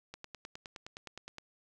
click train, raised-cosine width 0.2 ms, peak -27 dBFS, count 13, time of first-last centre 0.14-1.384 s, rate 9.65 Hz, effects none

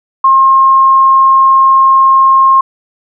sine tone, 1069 Hz, C6, 37 cents sharp, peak -3 dBFS, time 0.24-2.61 s, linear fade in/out 5 ms, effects none

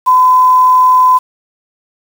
sine tone with quantisation, 1014 Hz, B5, 45 cents sharp, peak -4 dBFS, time 0.06-1.19 s, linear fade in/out 20 ms, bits 5, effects none

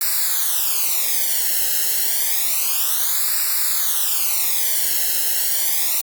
blue noise with flanger, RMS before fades -19 dBFS, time 0.01-6.01 s, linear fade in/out 2 ms, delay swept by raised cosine 0.31 to 0.85 ms, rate 0.29 Hz, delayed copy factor -0.95, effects Opus 48 kbps

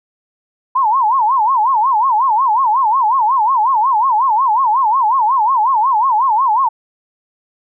sine tone with vibrato, 958 Hz, A#5, 47 cents sharp, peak -10 dBFS, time 0.75-6.69 s, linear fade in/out 10 ms, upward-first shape sine, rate 5.5 Hz, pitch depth 230 cents each way, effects none

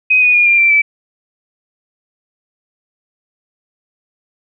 sine tone with pitch steps, 2514 / 2472 / 2431 / 2391 / 2351 / 2312 Hz, D#7 / D#7 / D#7 / D7 / D7 / D7, +17 / -12 / -41 / +30 / +1 / -28 cents, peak -7 dBFS, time 0.1-0.82 s, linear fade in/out 10 ms, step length 120 ms, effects none

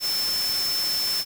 sine tone in noise, 5300 Hz, E8, 9 cents sharp, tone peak -23 dBFS, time 0-1.25 s, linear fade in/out 50 ms, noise white, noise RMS -31 dBFS, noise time 0-1.25 s, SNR +5 dB, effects none

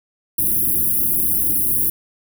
white band-stop noise, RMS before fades -18 dBFS, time 0.38-1.9 s, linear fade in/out 5 ms, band 370 to 10000 Hz, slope 96 dB/octave, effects none

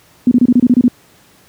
sine tone bursts, 246.2 Hz, B3, 5 cents flat, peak -5 dBFS, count 9, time 0.27-0.881 s, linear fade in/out 2 ms, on 43 ms, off 28 ms, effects pink hiss -48 dBFS RMS until 1.48 s + high-pass 80 Hz 12 dB/octave

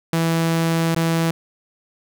sawtooth tone with dropouts, 164.81 Hz, E3, in tune, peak -13 dBFS, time 0.13-1.31 s, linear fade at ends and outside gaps 2 ms, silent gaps 0.947-0.963 s, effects none

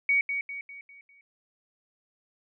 sine tone with echo, 2248 Hz, C#7, 24 cents sharp, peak -20 dBFS, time 0.09-0.21 s, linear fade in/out 2 ms, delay 200 ms, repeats 5, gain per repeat -7 dB, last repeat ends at 1.21 s, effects none

